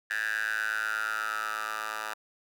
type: tone with high-pass filter sweep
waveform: 10% pulse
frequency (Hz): 108.3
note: A2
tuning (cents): -27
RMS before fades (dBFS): -32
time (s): 0.1-2.14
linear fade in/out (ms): 10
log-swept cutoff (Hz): 1700 to 1100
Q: 8.9
effects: none